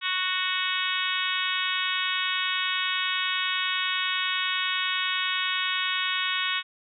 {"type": "harmonic tone", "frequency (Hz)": 370, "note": "F#4", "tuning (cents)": 0, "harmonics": [3, 4, 5, 6, 7, 8, 9, 10], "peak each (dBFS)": [-33, -33, -33, -33, -33, -33, -33, -33], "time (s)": [0.01, 6.63], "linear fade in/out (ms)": 50, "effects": []}